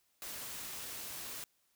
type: noise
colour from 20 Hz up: white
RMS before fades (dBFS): -44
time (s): 0.22-1.44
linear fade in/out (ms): 0
effects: white hiss -75 dBFS RMS until 1.75 s